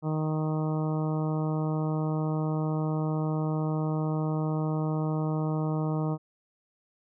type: harmonic tone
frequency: 155.56 Hz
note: D#3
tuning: in tune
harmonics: 1 / 2 / 3 / 4 / 5 / 6 / 7 / 8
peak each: -27 / -33 / -37 / -39 / -41 / -43 / -44 / -45 dBFS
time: 0.02-6.18 s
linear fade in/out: 50 ms
effects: none